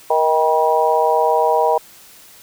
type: harmonic tone with a mistuned harmonic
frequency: 157.4 Hz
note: D#3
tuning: 20 cents sharp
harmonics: 3 / 4 / 5 / 6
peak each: -18 / -18 / -18 / -18 dBFS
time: 0.1-1.78 s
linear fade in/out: 5 ms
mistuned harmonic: 6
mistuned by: +38 cents
effects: white hiss -44 dBFS RMS until 2.42 s